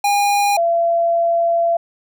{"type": "tone pair in turn", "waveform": ["square", "sine"], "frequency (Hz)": [813, 678], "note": ["G#5", "E5"], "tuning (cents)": [-37, 49], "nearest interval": "minor third", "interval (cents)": 314, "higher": "first", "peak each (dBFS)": [-14, -13], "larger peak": "second", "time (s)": [[0.04, 0.57], [0.57, 1.77]], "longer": "second", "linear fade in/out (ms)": 5, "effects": []}